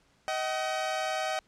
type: tone pair together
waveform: sawtooth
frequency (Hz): 630 / 760.1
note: D#5 / F#5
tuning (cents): +21 / +46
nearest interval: minor third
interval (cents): 325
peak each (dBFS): -28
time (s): 0.28-1.39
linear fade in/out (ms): 0
effects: pink hiss -66 dBFS RMS until 1.47 s + low-pass 7000 Hz 12 dB/octave